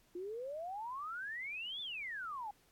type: exponential two-way sweep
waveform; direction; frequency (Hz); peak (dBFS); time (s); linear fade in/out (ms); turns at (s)
sine; up then down; 343.1 to 3573 to 797; -40; 0.15-2.51; 5; 1.81
effects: pink hiss -70 dBFS RMS until 2.71 s + AAC 64 kbps